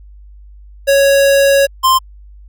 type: tone pair in turn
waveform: square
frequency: 554.4 / 1046.6 Hz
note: C#5 / C6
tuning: 0 / 0 cents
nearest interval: major seventh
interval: 1100 cents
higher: second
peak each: -8 dBFS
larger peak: neither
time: 0.87-1.67 / 1.83-1.99 s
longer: first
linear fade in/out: 20 ms
effects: added 50 Hz sine -35 dBFS peak until 2.48 s